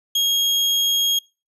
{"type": "tone", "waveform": "35% pulse", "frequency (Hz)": 3271, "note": "G#7", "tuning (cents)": -27, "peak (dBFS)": -15, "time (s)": [0.15, 1.19], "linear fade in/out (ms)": 5, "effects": ["noise-tail reverb RT60 0.3 s tail -25 dB re dry", "resampled to 32000 Hz"]}